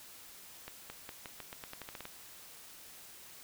accelerating click train, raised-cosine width 0.3 ms, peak -27 dBFS, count 13, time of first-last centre 0.68-2.054 s, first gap 220 ms, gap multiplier 0.87, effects white hiss -53 dBFS RMS until 3.43 s

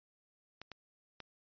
clicks, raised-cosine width 0.2 ms, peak -28 dBFS, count 3, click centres 0.616 / 0.717 / 1.203 s, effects resampled to 11025 Hz

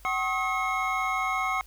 triangle tone cluster, 757 / 1079 / 1274 / 2169 Hz, F#5 / C#6 / D#6 / C#7, +39 / -47 / +41 / -38 cents, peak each -29 dBFS, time 0.05-1.61 s, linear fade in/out 0 ms, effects added 50 Hz sine -49 dBFS peak until 1.66 s + white hiss -57 dBFS RMS until 1.66 s

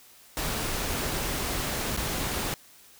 pink noise with dropouts, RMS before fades -30 dBFS, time 0.37-2.54 s, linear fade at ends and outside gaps 0 ms, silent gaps 1.965-1.973 s, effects white hiss -54 dBFS RMS until 2.99 s

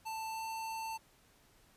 square tone with pitch glide, 886 to 892.7 Hz, A5 to A5, +12 to +25 cents, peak -39 dBFS, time 0.05-0.98 s, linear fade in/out 20 ms, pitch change +13 cents, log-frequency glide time 0.28-0.44 s, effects pink hiss -66 dBFS RMS until 1.76 s + resampled to 32000 Hz

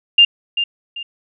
sine tone with echo, 2801 Hz, F7, 4 cents sharp, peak -5 dBFS, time 0.18-0.25 s, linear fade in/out 5 ms, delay 390 ms, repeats 2, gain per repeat -10 dB, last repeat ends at 1.03 s, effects none

